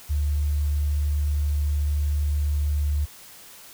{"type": "tone with tanh clipping", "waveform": "triangle", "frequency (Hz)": 73.42, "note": "D2", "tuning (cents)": 0, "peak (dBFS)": -20, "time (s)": [0.09, 3.06], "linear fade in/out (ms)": 20, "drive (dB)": 3, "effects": ["white hiss -46 dBFS RMS until 3.73 s"]}